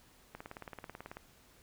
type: click train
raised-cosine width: 0.5 ms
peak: -29 dBFS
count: 16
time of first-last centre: 0.35-1.17 s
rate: 18.3 Hz
effects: pink hiss -63 dBFS RMS until 1.62 s